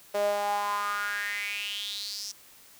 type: tone with high-pass filter sweep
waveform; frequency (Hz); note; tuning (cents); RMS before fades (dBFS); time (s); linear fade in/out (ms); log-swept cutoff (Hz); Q
sawtooth; 204.3; G#3; -28; -31; 0.14-2.32; 10; 540 to 5700; 6.5
effects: white hiss -54 dBFS RMS until 2.79 s